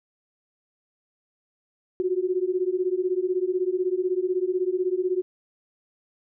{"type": "beating tone pair", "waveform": "sine", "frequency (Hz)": [359.1, 375.1], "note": ["F4", "F#4"], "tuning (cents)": [48, 24], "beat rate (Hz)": 16, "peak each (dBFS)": -25, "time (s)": [2, 5.22], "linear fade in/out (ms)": 0, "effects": []}